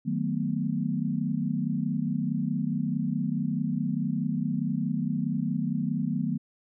sine chord, B dominant seventh, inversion first, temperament just, 154.34 / 185.21 / 222.2 / 246.9 Hz, D#3 / F#3 / A3 / B3, -14 / +2 / +17 / 0 cents, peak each -31 dBFS, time 0.05-6.38 s, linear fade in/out 20 ms, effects none

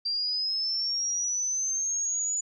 sine linear sweep, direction up, 4700 to 6950 Hz, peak -26 dBFS, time 0.05-2.41 s, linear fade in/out 10 ms, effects none

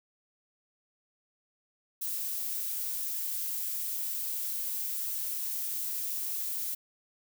violet noise, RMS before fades -34 dBFS, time 2.01-6.75 s, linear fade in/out 10 ms, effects none

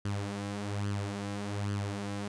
sawtooth tone with flanger, 101.4 Hz, G#2, 41 cents flat, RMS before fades -35 dBFS, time 0.05-2.28 s, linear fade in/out 5 ms, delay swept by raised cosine 0.64 to 6.14 ms, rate 1.2 Hz, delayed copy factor +0.6, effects resampled to 22050 Hz

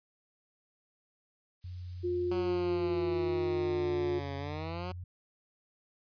violet noise, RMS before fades -49 dBFS, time 1.61-4.33 s, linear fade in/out 50 ms
sine tone with vibrato, 89.1 Hz, F2, 35 cents sharp, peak -39 dBFS, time 1.64-5.04 s, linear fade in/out 5 ms, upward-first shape square, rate 1.2 Hz, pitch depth 11 cents each way
sine tone with pitch glide, 354.4 to 356.9 Hz, F4 to F4, +25 to +38 cents, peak -29 dBFS, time 2.03-4.2 s, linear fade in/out 20 ms, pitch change +13 cents, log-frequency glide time 3.25-3.38 s
10% pulse exponential two-way sweep, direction down then up, 185 to 138.59 to 185 Hz, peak -29 dBFS, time 2.31-4.92 s, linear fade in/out 5 ms, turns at 4.37 s
effects resampled to 11025 Hz

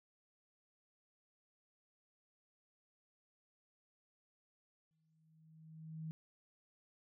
sine tone with exponential growth, 158.9 Hz, D#3, 37 cents sharp, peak -40 dBFS, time 4.91-6.11 s, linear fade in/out 0 ms, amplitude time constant 260 ms, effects none

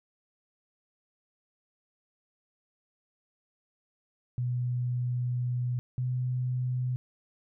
sine tone pair in turn, 123.47 / 125.99 Hz, B2 / B2, 0 / +35 cents, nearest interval unison, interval 35 cents, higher second, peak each -27 dBFS, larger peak neither, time 4.38-5.79 / 5.98-6.96 s, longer first, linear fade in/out 0 ms, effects none

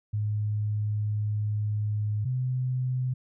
sine tone pair in turn, 105.4 / 127.53 Hz, G#2 / C3, +26 / -44 cents, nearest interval minor third, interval 330 cents, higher second, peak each -25 dBFS, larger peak neither, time 0.13-2.25 / 2.25-3.14 s, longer first, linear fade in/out 10 ms, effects none

